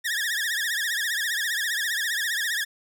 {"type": "tone with vibrato", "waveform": "sawtooth", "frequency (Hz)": 1760, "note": "A6", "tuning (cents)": 0, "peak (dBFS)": -21, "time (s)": [0.04, 2.65], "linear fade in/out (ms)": 20, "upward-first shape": "triangle", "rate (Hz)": 15, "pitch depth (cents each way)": 170, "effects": []}